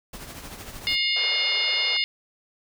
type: noise with tremolo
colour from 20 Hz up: pink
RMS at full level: -37 dBFS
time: 0.13-0.96 s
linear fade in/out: 5 ms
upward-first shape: triangle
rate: 13 Hz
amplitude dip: 55%
type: harmonic tone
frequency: 715 Hz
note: F5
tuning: 41 cents sharp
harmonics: 3 / 4 / 5 / 6 / 7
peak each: -26 / -27 / -28 / -29 / -29 dBFS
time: 0.87-2.04 s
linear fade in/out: 0 ms
type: band-pass noise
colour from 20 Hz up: pink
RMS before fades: -37 dBFS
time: 1.16-1.97 s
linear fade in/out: 5 ms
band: 420 to 5500 Hz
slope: 48 dB/octave
effects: none